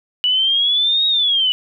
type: exponential two-way sweep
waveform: sine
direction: up then down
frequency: 2942 to 3798 to 2942 Hz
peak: -13 dBFS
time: 0.24-1.52 s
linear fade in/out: 0 ms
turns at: 1.07 s
effects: none